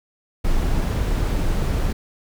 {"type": "noise", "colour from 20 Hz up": "brown", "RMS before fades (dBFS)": -20, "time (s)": [0.44, 1.93], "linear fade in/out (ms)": 10, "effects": []}